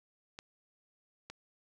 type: clicks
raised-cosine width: 0.2 ms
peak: -27 dBFS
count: 2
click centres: 0.389 / 1.3 s
effects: none